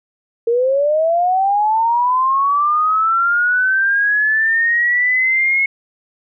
sine linear sweep, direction up, 456.3 to 2184 Hz, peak -12 dBFS, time 0.47-5.66 s, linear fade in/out 5 ms, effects none

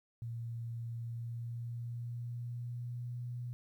sine tone with pitch glide, 116.54 to 121.91 Hz, A#2 to B2, 0 to -22 cents, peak -38 dBFS, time 0.22-3.53 s, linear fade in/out 0 ms, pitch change +78 cents, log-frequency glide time 0.94-3.25 s, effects 12-bit

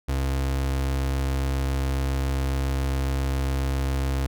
35% pulse tone, 67.3 Hz, C2, 49 cents sharp, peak -21 dBFS, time 0.08-4.27 s, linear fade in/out 10 ms, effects none

